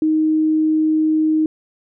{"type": "tone", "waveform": "sine", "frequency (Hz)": 312.4, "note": "D#4", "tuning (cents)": 7, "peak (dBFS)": -13, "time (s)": [0.02, 1.46], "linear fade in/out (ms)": 2, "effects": []}